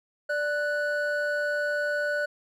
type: tone pair together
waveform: triangle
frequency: 588 / 1481.7 Hz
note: D5 / F#6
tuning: +2 / +2 cents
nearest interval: octave + major third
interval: 1600 cents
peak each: -26 dBFS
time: 0.29-2.26 s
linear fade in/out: 10 ms
effects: none